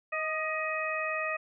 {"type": "harmonic tone with a mistuned harmonic", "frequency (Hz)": 630, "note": "D#5", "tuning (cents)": 21, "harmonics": [1, 2, 3, 4], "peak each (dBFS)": [-35, -35, -35, -35], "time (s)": [0.12, 1.37], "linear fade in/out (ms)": 10, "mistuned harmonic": 2, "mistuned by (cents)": -31, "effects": []}